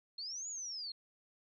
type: linear two-way sweep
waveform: sine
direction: up then down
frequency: 4186 to 6950 to 4186 Hz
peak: -40 dBFS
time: 0.18-0.92 s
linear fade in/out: 5 ms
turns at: 0.48 s
effects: none